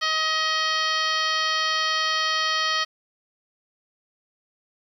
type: harmonic tone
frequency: 631 Hz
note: D#5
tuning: 24 cents sharp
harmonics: 1 / 2 / 3 / 4 / 5 / 6 / 7 / 8 / 9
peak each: -37 / -26 / -27 / -35 / -28 / -36 / -29 / -33 / -36 dBFS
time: 0.01-2.85 s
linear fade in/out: 20 ms
effects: 9-bit